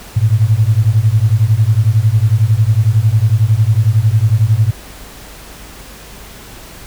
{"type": "beating tone pair", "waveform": "sine", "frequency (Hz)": [103.83, 114.83], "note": ["G#2", "A#2"], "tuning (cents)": [0, -26], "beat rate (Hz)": 11, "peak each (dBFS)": -11, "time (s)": [0.16, 4.71], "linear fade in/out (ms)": 10, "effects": ["added 50 Hz sine -38 dBFS peak until 6.86 s", "pink hiss -35 dBFS RMS until 6.86 s"]}